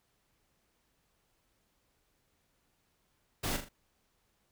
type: noise with echo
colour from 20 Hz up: pink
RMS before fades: -34 dBFS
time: 3.43-3.57 s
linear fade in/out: 10 ms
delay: 40 ms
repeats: 3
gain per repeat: -7 dB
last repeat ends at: 3.69 s
effects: pink hiss -75 dBFS RMS until 4.51 s